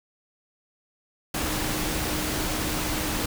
sine tone in noise, 307.1 Hz, D#4, 23 cents flat, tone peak -34 dBFS, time 1.34-3.26 s, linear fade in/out 5 ms, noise pink, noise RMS -28 dBFS, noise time 1.34-3.26 s, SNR -9 dB, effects none

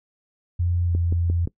sine tone with pitch glide, 87.31 to 85.61 Hz, F2 to F2, 0 to -34 cents, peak -19 dBFS, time 0.59-1.46 s, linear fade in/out 10 ms, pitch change -34 cents, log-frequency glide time 0.86-0.92 s
click train, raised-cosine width 3 ms, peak -17 dBFS, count 4, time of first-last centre 0.95-1.474 s, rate 5.72 Hz
effects noise-tail reverb RT60 0.1 s tail -23 dB re dry

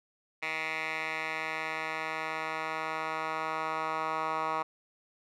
10% pulse tone with band-pass filter sweep, 158.5 Hz, D#3, 32 cents sharp, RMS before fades -34 dBFS, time 0.42-4.63 s, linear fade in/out 10 ms, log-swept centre 2100 to 1200 Hz, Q 3, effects none

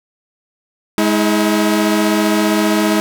sawtooth tone pair together, 209.4 / 321.7 Hz, G#3 / E4, +15 / -42 cents, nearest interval perfect fifth, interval 743 cents, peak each -11 dBFS, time 0.98-3 s, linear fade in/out 0 ms, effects none

